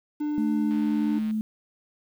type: tone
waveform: triangle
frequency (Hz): 298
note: D4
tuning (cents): +25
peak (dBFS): -23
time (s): 0.2-1.19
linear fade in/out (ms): 10
type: tone with pitch glide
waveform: sine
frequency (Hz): 220 to 217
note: A3 to A3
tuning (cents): 0 to -24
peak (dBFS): -24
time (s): 0.38-1.41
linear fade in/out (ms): 0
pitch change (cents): -24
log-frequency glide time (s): 0.51-0.6
type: click train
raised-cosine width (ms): 0.3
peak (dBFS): -32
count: 94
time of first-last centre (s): 0.71-1.31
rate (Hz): 155
effects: 9-bit